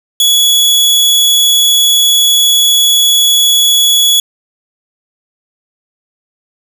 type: tone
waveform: sawtooth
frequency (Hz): 3383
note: G#7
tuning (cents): +31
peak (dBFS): -3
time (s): 0.2-4.2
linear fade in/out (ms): 2
effects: none